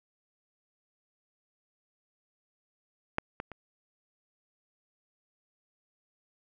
clicks, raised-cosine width 0.5 ms, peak -12 / -20 / -28 dBFS, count 3, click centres 3.184 / 3.401 / 3.517 s, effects none

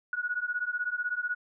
sine beating tone pair, 1453 / 1469 Hz, F#6 / F#6, -32 / -13 cents, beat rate 16 Hz, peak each -32 / -32 dBFS, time 0.13-1.35 s, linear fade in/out 2 ms, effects none

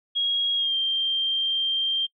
sine tone with pitch glide, 3290 to 3171 Hz, G#7 to G7, -17 to +19 cents, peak -21 dBFS, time 0.15-2.07 s, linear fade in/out 20 ms, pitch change -64 cents, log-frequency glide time 0.56-0.75 s, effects noise-tail reverb RT60 0.1 s tail -25 dB re dry

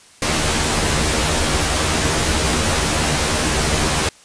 pink noise with comb filter, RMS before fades -18 dBFS, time 0.22-4.09 s, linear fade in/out 2 ms, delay 13 ms, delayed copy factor +0.85, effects white hiss -47 dBFS RMS until 4.24 s + resampled to 22050 Hz

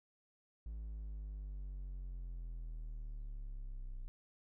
triangle linear sweep, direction down, 55 to 30.51 Hz, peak -40 dBFS, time 0.66-4.08 s, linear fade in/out 0 ms, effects none

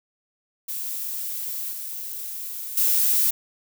violet noise with level steps, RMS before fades -30 / -33 / -20 dBFS, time 0.68-3.31 s, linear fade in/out 10 ms, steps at 1.72 / 2.77 s, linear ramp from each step 5 ms, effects none

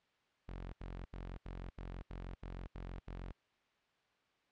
sawtooth tone bursts, 44.76 Hz, F1, 43 cents sharp, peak -40 dBFS, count 9, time 0.48-3.322 s, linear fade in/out 10 ms, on 250 ms, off 74 ms, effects white hiss -75 dBFS RMS until 4.51 s + low-pass 3000 Hz 12 dB/octave

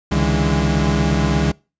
35% pulse tone cluster, 68.6 / 145.9 / 162.6 / 204.8 Hz, C#2 / D3 / E3 / G#3, -17 / -11 / -23 / -24 cents, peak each -19 dBFS, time 0.11-1.52 s, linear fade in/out 10 ms, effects noise-tail reverb RT60 0.3 s tail -25 dB re dry + resampled to 16000 Hz

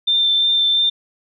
sine tone with vibrato, 3571 Hz, A7, 25 cents sharp, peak -13 dBFS, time 0.07-0.9 s, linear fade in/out 10 ms, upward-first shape sine, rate 2.9 Hz, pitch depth 11 cents each way, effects none

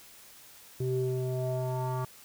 square tone with low-pass filter sweep, 128 Hz, C3, 38 cents flat, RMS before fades -31 dBFS, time 0.8-2.05 s, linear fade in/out 5 ms, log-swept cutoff 330 to 1100 Hz, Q 4.2, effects white hiss -53 dBFS RMS until 2.24 s

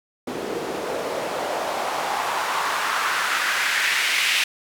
white noise with band-pass filter sweep, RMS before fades -24 dBFS, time 0.27-4.44 s, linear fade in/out 5 ms, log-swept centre 350 to 2500 Hz, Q 2, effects none

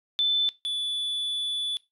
sine / triangle tone pair in turn, 3520 / 3460 Hz, A7 / A7, 0 / -30 cents, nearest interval unison, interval 30 cents, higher first, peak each -20 / -25 dBFS, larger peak first, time 0.19-0.49 / 0.65-1.77 s, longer second, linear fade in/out 0 ms, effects noise-tail reverb RT60 0.2 s tail -19 dB re dry + resampled to 32000 Hz

